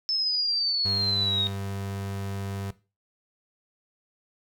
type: exponential sweep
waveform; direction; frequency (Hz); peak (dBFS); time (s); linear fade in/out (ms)
sine; down; 5274 to 3729; -23; 0.09-1.47; 0
type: tone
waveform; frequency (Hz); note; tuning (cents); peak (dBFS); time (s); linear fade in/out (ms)
35% pulse; 98.4; G2; +7; -29; 0.85-2.71; 5
effects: noise-tail reverb RT60 0.3 s tail -17 dB re dry